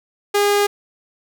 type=tone; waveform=sawtooth; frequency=408.3 Hz; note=G#4; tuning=29 cents flat; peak=-10 dBFS; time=0.34-0.67 s; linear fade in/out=10 ms; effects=none